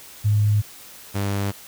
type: tone pair in turn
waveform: sine / sawtooth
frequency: 104.8 / 99.98 Hz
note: G#2 / G2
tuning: +16 / +35 cents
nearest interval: minor second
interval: 81 cents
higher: first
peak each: -15 / -18 dBFS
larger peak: first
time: 0.24-0.62 / 1.14-1.52 s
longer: neither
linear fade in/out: 20 ms
effects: white hiss -43 dBFS RMS until 1.67 s